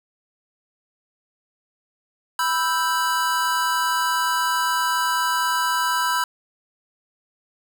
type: chord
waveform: square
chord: E minor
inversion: second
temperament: equal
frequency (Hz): 987.8 / 1318.5 / 1568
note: B5 / E6 / G6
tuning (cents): 0 / 0 / 0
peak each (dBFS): -23 / -26 / -26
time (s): 2.39-6.24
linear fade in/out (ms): 2
effects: none